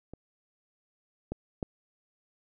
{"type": "clicks", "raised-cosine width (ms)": 2, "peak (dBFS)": [-29, -20, -18], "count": 3, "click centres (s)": [0.136, 1.32, 1.628], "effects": []}